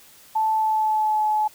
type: tone with pitch glide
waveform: sine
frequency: 876 to 855 Hz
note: A5 to A5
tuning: -8 to -50 cents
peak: -18 dBFS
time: 0.35-1.48 s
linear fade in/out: 10 ms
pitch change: -42 cents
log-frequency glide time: 0.51-1.26 s
effects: white hiss -50 dBFS RMS until 1.54 s